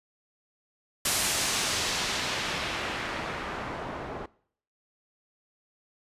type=noise with low-pass filter sweep; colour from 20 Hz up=white; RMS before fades=-31 dBFS; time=1.05-4.26 s; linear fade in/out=5 ms; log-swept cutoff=11000 to 780 Hz; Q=0.79; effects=noise-tail reverb RT60 0.6 s tail -22 dB re dry + resampled to 32000 Hz